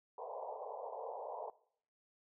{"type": "band-pass noise", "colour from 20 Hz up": "pink", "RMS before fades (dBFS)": -45, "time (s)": [0.18, 1.5], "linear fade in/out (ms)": 2, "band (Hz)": [440, 1000], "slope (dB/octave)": 96, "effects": ["noise-tail reverb RT60 0.6 s tail -20 dB re dry"]}